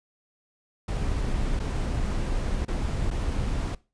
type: noise with dropouts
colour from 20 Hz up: brown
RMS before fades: -27 dBFS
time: 0.88-3.75 s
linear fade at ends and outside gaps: 5 ms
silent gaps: 1.593-1.599 / 2.651-2.68 / 3.104-3.11 s
effects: noise-tail reverb RT60 0.3 s tail -21 dB re dry + resampled to 22050 Hz